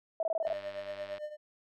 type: tone bursts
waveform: sine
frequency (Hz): 652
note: E5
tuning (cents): -19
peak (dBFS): -28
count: 7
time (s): 0.2-0.529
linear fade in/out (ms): 2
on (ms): 29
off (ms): 21
type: tone with tremolo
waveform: triangle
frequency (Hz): 602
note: D5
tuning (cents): +43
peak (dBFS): -32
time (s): 0.42-1.37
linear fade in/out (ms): 50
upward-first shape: triangle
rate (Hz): 8.8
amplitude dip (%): 85
type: click train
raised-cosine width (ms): 0.3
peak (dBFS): -31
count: 71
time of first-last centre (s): 0.47-1.181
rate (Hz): 98.5
effects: none

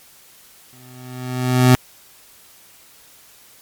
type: tone with exponential growth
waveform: 25% pulse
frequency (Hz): 126.5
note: B2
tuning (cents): +42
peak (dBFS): -3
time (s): 0.73-1.75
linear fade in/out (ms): 0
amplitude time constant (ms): 220
effects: white hiss -48 dBFS RMS until 3.61 s + MP3 96 kbps

